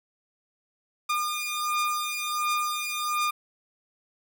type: beating tone pair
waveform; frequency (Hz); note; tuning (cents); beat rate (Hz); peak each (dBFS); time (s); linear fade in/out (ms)
sawtooth; 1211 / 1212.4; D#6 / D#6; -47 / -45; 1.4; -26 / -25; 1.09-3.31; 10
effects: none